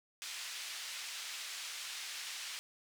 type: band-pass noise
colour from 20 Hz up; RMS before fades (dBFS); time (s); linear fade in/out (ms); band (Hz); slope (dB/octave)
pink; -44; 0.22-2.59; 0; 2300 to 7500; 12
effects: none